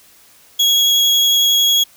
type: tone with vibrato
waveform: 35% pulse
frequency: 3322 Hz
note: G#7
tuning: in tune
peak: -9 dBFS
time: 0.59-1.84 s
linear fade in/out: 10 ms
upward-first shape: triangle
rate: 11 Hz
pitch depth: 10 cents each way
effects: white hiss -48 dBFS RMS until 1.96 s